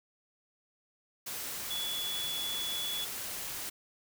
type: tone in noise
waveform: sine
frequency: 3412 Hz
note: G#7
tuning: 46 cents sharp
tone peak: -34 dBFS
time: 1.7-3.05 s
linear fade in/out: 10 ms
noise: white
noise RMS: -39 dBFS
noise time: 1.26-3.7 s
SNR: +2 dB
effects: none